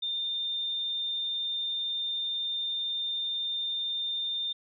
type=tone; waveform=sine; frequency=3611 Hz; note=A7; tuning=44 cents sharp; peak=-29 dBFS; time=0.02-4.53 s; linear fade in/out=10 ms; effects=none